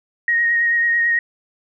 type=tone with vibrato; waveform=sine; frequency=1873 Hz; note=A#6; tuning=8 cents sharp; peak=-14 dBFS; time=0.28-1.19 s; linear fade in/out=2 ms; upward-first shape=triangle; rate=9.1 Hz; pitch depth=22 cents each way; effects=none